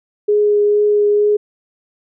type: tone with vibrato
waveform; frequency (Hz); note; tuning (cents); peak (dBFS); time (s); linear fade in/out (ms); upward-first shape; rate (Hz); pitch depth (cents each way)
sine; 415.3; G#4; 0; -10; 0.28-1.37; 10; triangle; 2.2; 11
effects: none